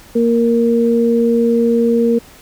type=tone pair together; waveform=sine; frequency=233.1 / 466.2 Hz; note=A#3 / A#4; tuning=0 / 0 cents; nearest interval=octave; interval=1200 cents; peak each=-13 dBFS; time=0.15-2.19 s; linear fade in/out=10 ms; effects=pink hiss -42 dBFS RMS until 2.41 s